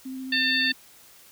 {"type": "tone with vibrato", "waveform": "sine", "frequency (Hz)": 261.6, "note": "C4", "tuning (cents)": 0, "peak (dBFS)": -32, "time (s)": [0.05, 0.73], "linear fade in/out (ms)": 10, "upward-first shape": "triangle", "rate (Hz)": 14, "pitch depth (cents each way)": 12}
{"type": "harmonic tone", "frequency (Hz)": 897, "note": "A5", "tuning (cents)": 33, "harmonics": [2, 3, 4, 5], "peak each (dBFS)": [-24, -28, -27, -28], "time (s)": [0.32, 0.72], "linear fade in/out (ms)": 5}
{"effects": ["white hiss -52 dBFS RMS until 1.31 s"]}